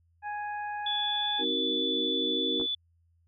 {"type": "harmonic tone", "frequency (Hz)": 831, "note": "G#5", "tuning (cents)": 1, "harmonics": [1, 2, 3], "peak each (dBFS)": [-33, -39, -49], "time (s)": [0.22, 1.45], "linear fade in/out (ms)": 50}
{"type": "tone with pitch glide", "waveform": "sine", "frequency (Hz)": [3437, 3471], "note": ["A7", "A7"], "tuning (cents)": [-41, -24], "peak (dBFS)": -28, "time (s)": [0.86, 2.75], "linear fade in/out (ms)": 5, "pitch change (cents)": 17, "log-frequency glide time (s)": [0.99, 1.49]}
{"type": "chord", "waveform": "sine", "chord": "C half-diminished seventh", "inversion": "none", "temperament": "just", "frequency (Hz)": [261.6, 314, 376.7, 470.9], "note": ["C4", "Eb4", "Gb4", "Bb4"], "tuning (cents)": [0, 16, 31, 18], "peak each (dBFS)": -35, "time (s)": [1.38, 2.67], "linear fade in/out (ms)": 50}
{"type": "clicks", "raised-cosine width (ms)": 1, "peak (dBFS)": -28, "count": 2, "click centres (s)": [2.599, 2.613]}
{"effects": ["added 84 Hz sine -64 dBFS peak until 3.27 s"]}